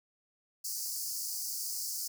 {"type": "high-pass noise", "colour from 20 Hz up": "pink", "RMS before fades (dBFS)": -37, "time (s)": [0.64, 2.08], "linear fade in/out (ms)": 10, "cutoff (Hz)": 4600, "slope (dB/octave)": 96, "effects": []}